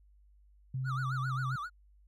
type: tone with pitch glide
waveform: sine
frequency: 130.81 to 129.98 Hz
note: C3 to C3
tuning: 0 to -11 cents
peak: -32 dBFS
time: 0.74-1.56 s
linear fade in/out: 5 ms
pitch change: -11 cents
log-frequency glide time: 0.85-1.33 s
type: tone with vibrato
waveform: triangle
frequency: 1299 Hz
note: E6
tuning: 26 cents flat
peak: -34 dBFS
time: 0.84-1.7 s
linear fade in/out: 50 ms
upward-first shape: sine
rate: 7.5 Hz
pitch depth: 220 cents each way
effects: added 50 Hz sine -59 dBFS peak until 2.07 s

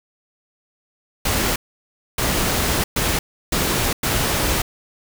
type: noise bursts at uneven times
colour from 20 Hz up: pink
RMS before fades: -20 dBFS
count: 5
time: 1.25-1.56 / 2.18-2.84 / 2.96-3.19 / 3.52-3.93 / 4.03-4.62 s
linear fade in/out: 5 ms
effects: none

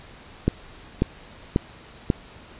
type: click train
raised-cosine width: 3 ms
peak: -5 dBFS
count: 4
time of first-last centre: 0.48-2.102 s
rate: 1.85 Hz
effects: pink hiss -46 dBFS RMS until 2.59 s + resampled to 8000 Hz

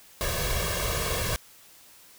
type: noise with comb filter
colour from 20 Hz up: pink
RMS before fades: -28 dBFS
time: 0.21-1.36 s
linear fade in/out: 0 ms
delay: 1.8 ms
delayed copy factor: +0.8
effects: white hiss -53 dBFS RMS until 2.18 s

